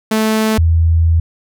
sawtooth / sine tone pair in turn, 218.6 / 82.36 Hz, A3 / E2, -11 / -1 cents, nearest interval octave + perfect fourth, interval 1690 cents, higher first, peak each -8 dBFS, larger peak neither, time 0.11-0.58 / 0.58-1.2 s, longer second, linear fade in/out 5 ms, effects none

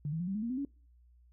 sine tone with pitch steps, 146.83 / 161.05 / 176.64 / 193.74 / 212.5 / 233.1 / 255.6 / 280.4 Hz, D3 / E3 / F3 / G3 / G#3 / A#3 / C4 / C#4, 0 / -40 / +20 / -20 / +40 / 0 / -40 / +20 cents, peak -32 dBFS, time 0.05-0.65 s, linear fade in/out 2 ms, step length 75 ms, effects noise-tail reverb RT60 0.4 s tail -25 dB re dry + added 60 Hz sine -59 dBFS peak until 1.32 s

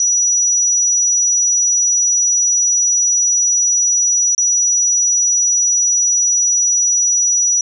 sine tone with dropouts, 5860 Hz, F#8, 18 cents flat, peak -11 dBFS, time 0-7.61 s, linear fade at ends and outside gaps 2 ms, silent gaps 4.35-4.379 s, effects none

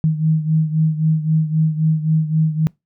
sine beating tone pair, 156.6 / 160.4 Hz, D#3 / E3, +11 / -47 cents, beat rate 3.8 Hz, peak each -15 / -20 dBFS, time 0.04-2.67 s, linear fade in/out 0 ms, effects noise-tail reverb RT60 0.2 s tail -25 dB re dry

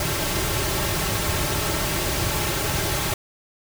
pink noise with comb filter, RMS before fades -24 dBFS, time 0-3.14 s, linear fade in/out 2 ms, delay 4.1 ms, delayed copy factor -0.6, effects none

